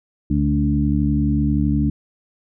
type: harmonic tone with a mistuned harmonic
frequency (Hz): 72.4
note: D2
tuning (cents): -24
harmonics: 1 / 2 / 3 / 4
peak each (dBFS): -21 / -21 / -21 / -21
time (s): 0.3-1.9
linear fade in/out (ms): 5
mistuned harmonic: 2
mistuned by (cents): +18
effects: none